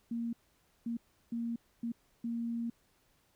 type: tone bursts at uneven times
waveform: sine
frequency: 233.1 Hz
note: A#3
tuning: in tune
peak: -33 dBFS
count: 5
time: 0.11-0.33 / 0.86-0.97 / 1.32-1.56 / 1.83-1.92 / 2.24-2.7 s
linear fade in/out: 5 ms
effects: pink hiss -71 dBFS RMS until 3.35 s